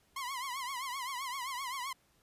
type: tone with vibrato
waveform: sawtooth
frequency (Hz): 1039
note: C6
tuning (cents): -12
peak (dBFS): -33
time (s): 0.16-1.93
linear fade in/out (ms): 5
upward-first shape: triangle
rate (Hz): 7.7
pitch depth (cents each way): 150
effects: pink hiss -70 dBFS RMS until 2.22 s + resampled to 32000 Hz